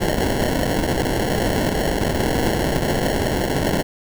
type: noise with sample-and-hold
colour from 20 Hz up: white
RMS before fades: -20 dBFS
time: 0-3.83 s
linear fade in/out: 20 ms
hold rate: 1225 Hz
effects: none